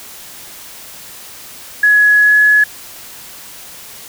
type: tone with pitch glide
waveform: sine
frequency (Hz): 1684 to 1695.7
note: G#6 to G#6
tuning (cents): +24 to +36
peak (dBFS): -6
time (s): 1.83-2.64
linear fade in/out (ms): 5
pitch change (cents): +12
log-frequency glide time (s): 2.22-2.36
effects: white hiss -34 dBFS RMS until 4.08 s